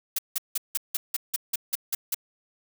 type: noise bursts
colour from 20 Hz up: blue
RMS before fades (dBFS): -26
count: 11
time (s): 0.16-2.146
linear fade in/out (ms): 5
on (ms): 26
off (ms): 170
effects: none